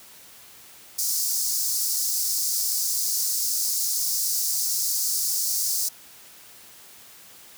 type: high-pass noise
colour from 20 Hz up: pink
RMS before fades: -25 dBFS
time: 0.98-5.89 s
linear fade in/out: 10 ms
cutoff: 4800 Hz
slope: 48 dB/octave
effects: white hiss -48 dBFS RMS until 7.57 s + high-pass 60 Hz 12 dB/octave